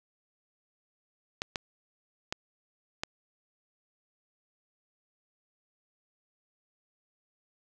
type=clicks; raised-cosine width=0.2 ms; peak=-14 dBFS; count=4; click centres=1.419 / 1.558 / 2.325 / 3.035 s; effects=none